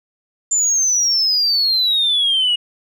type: exponential sweep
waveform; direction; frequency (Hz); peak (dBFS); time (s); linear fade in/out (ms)
sine; down; 7210 to 2871; -12; 0.51-2.56; 10
effects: tanh soft clip ceiling -10 dBFS